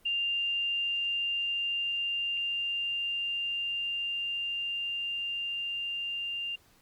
sine tone with level ramp, 2794 Hz, F7, in tune, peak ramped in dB -27 to -32 dBFS, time 0.05-6.56 s, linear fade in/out 10 ms, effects pink hiss -63 dBFS RMS until 6.81 s + Opus 24 kbps

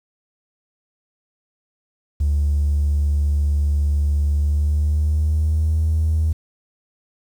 triangle tone with pitch glide, 72.8 to 78.93 Hz, D2 to D#2, -15 to +25 cents, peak -12 dBFS, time 2.2-6.33 s, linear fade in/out 10 ms, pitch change +140 cents, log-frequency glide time 4.31-5.79 s, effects tanh soft clip ceiling -12 dBFS + 8-bit

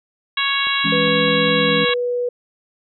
harmonic tone, 554.4 Hz, C#5, in tune, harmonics 2 / 3 / 4 / 5 / 6 / 7, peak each -24 / -24 / -24 / -24 / -24 / -24 dBFS, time 0.37-1.94 s, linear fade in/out 5 ms
click train, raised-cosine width 1 ms, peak -22 dBFS, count 7, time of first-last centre 0.67-1.892 s, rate 4.91 Hz
sine chord, C# minor, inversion first, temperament equal, 164.81 / 207.7 / 277.2 Hz, E3 / G#3 / C#4, 0 / 0 / 0 cents, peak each -24 dBFS, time 0.84-1.85 s, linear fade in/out 10 ms
sine tone with pitch glide, 493.9 to 488.5 Hz, B4 to B4, 0 to -19 cents, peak -18 dBFS, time 0.92-2.29 s, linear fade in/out 5 ms, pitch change -19 cents, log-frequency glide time 1.58-1.73 s
effects none

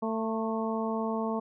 harmonic tone with a mistuned harmonic, 223.1 Hz, A3, 24 cents sharp, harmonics 1 / 2 / 3 / 4 / 5, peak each -31 / -34 / -36 / -37 / -38 dBFS, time 0.02-1.4 s, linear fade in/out 10 ms, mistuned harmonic 5, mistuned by -34 cents, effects none

